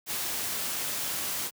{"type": "noise", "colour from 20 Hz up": "white", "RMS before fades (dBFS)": -32, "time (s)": [0.06, 1.51], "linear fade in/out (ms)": 50, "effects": ["high-pass 80 Hz 12 dB/octave"]}